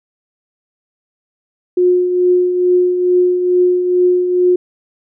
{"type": "tone with tremolo", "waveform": "sine", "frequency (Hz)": 360, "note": "F#4", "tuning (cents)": -47, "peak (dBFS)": -7, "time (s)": [1.77, 4.56], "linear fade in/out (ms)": 5, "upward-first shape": "triangle", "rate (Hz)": 2.3, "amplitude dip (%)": 55, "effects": []}